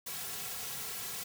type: noise with comb filter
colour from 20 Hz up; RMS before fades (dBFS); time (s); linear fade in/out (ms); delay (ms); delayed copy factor
white; -40; 0.06-1.24; 10; 3.3; -0.95
effects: none